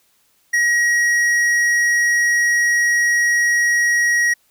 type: tone with tanh clipping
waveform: triangle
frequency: 1900 Hz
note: A#6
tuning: 33 cents sharp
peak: -15 dBFS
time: 0.53-4.34 s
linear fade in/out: 10 ms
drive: 14 dB
effects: white hiss -60 dBFS RMS until 4.5 s